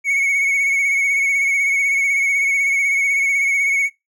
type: tone with vibrato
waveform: triangle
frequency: 2217 Hz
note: C#7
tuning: in tune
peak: -13 dBFS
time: 0.04-3.9 s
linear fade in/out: 50 ms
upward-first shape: sine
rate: 16 Hz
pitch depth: 35 cents each way
effects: noise-tail reverb RT60 0.2 s tail -22 dB re dry